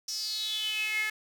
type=tone with high-pass filter sweep; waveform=sawtooth; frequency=430 Hz; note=A4; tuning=40 cents flat; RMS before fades=-32 dBFS; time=0.08-1.1 s; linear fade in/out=5 ms; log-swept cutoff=5600 to 1900 Hz; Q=9; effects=none